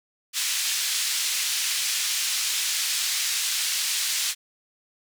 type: band-pass noise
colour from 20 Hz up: white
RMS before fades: -26 dBFS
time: 0.33-4.35 s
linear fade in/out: 50 ms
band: 2400 to 7300 Hz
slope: 12 dB/octave
effects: none